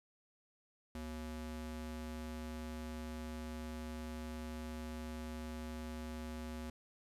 square ring-modulated tone, 153.8 Hz, D#3, 20 cents flat, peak -40 dBFS, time 0.95-6.7 s, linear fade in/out 2 ms, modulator 85.5 Hz, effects resampled to 32000 Hz + 12-bit

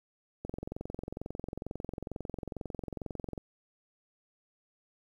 click train, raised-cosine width 2 ms, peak -24 dBFS, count 66, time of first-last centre 0.45-3.378 s, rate 22.2 Hz, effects 10-bit

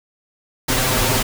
pink noise with comb filter, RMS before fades -18 dBFS, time 0.68-1.23 s, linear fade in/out 10 ms, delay 7.8 ms, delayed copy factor +0.85, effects none

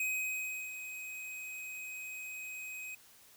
square tone with ADSR envelope, 2521 Hz, D#7, 22 cents sharp, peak -32 dBFS, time 0-2.95 s, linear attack 3 ms, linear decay 710 ms, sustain -10 dB, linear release 5 ms, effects white hiss -60 dBFS RMS until 3.36 s

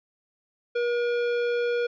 sine tone with hard clipping, 478.9 Hz, A#4, 47 cents sharp, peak -25 dBFS, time 0.75-1.87 s, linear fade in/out 10 ms, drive 13 dB, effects resampled to 16000 Hz

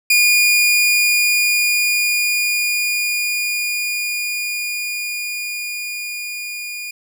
sawtooth tone with level ramp, 2434 Hz, D#7, 39 cents flat, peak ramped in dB -7 to -23 dBFS, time 0.1-6.91 s, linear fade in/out 5 ms, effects none

